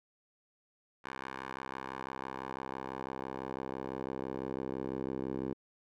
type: tone with band-pass filter sweep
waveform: 10% pulse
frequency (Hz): 66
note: C2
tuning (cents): +16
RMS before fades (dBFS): -40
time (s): 1.04-5.54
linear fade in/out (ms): 10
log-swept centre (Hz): 1400 to 360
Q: 1.3
effects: none